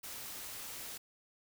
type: noise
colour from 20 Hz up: white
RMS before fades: -45 dBFS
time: 0.03-0.98 s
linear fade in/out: 10 ms
effects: none